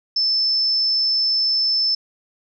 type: tone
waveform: sine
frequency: 5274 Hz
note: E8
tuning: in tune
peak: -16 dBFS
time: 0.16-1.95 s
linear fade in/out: 5 ms
effects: none